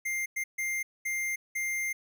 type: tone bursts at uneven times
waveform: square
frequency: 2100 Hz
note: C7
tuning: 6 cents sharp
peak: -30 dBFS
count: 5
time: 0.05-0.26 / 0.36-0.44 / 0.58-0.83 / 1.05-1.36 / 1.55-1.93 s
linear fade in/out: 10 ms
effects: none